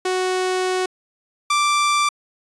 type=tone pair in turn; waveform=sawtooth; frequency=370 / 1174.7 Hz; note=F#4 / D6; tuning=0 / 0 cents; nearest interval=octave + minor sixth; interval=2000 cents; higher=second; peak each=-15 / -12 dBFS; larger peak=second; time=0.05-0.86 / 1.5-2.09 s; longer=first; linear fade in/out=5 ms; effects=resampled to 22050 Hz